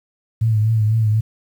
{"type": "tone with vibrato", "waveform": "sine", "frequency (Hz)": 109.7, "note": "A2", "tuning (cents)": -5, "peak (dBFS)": -13, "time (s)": [0.41, 1.21], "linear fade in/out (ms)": 10, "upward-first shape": "triangle", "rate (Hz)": 4, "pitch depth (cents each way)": 66, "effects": ["8-bit"]}